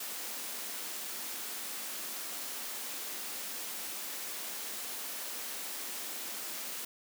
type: high-pass noise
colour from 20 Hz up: white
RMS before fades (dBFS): -40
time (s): 0-6.85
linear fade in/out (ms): 5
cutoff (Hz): 190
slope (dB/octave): 96
effects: none